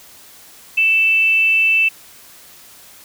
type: tone with frequency modulation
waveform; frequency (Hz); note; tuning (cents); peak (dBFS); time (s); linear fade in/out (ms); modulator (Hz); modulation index
sine; 2647; E7; +7; -11; 0.77-1.89; 10; 387; 0.2
effects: white hiss -43 dBFS RMS until 3.04 s